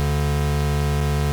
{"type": "tone pair together", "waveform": "square", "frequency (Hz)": [73.42, 144.36], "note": ["D2", "D3"], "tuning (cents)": [0, -29], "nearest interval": "octave", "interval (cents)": 1171, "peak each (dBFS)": -22, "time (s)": [0, 1.32], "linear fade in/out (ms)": 0, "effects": []}